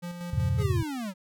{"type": "tone with tremolo", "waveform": "square", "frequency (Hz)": 174.61, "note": "F3", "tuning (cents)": 0, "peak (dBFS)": -34, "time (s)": [0.02, 0.64], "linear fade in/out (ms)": 20, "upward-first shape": "square", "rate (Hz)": 5.3, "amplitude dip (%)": 40}
{"type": "chord", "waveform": "sine", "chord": "E diminished seventh", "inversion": "none", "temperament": "equal with one note detuned", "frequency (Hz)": [82.41, 98, 116.54, 137.95], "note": ["E2", "G2", "Bb2", "Db3"], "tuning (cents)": [0, 0, 0, -8], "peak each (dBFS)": -29, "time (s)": [0.33, 0.83], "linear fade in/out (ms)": 5}
{"type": "linear sweep", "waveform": "square", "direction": "down", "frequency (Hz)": [436.1, 177.5], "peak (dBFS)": -32, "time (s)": [0.57, 1.14], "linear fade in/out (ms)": 50}
{"effects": []}